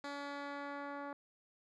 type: tone with low-pass filter sweep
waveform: 10% pulse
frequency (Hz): 284.3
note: C#4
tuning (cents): +44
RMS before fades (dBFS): -44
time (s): 0.04-1.13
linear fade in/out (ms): 2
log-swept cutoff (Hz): 5200 to 1300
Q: 0.84
effects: none